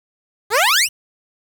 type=exponential sweep; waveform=15% pulse; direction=up; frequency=385.3 to 3057 Hz; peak=-6 dBFS; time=0.5-0.89 s; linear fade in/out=50 ms; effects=7-bit